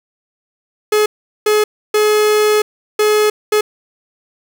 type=tone bursts at uneven times; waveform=45% pulse; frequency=424.2 Hz; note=G#4; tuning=37 cents sharp; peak=-10 dBFS; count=5; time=0.92-1.06 / 1.46-1.64 / 1.94-2.62 / 2.99-3.3 / 3.52-3.61 s; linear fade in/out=5 ms; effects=none